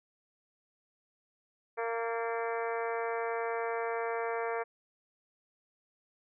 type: harmonic tone with a mistuned harmonic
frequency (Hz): 230.4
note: A#3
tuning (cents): -20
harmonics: 2 / 3 / 4 / 5 / 6 / 7 / 8 / 9 / 10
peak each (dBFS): -34 / -38 / -40 / -42 / -44 / -45 / -46 / -47 / -48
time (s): 1.77-4.64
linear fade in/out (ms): 20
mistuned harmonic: 8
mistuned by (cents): -47
effects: none